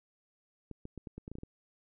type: clicks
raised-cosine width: 3 ms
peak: -30 dBFS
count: 10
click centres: 0.713 / 0.854 / 0.977 / 1.072 / 1.18 / 1.279 / 1.316 / 1.354 / 1.385 / 1.434 s
effects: none